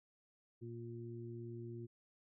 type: harmonic tone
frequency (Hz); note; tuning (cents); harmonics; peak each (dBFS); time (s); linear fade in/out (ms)
117.2; A#2; +10; 1 / 2 / 3; -47 / -53 / -49; 0.61-1.87; 20
effects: none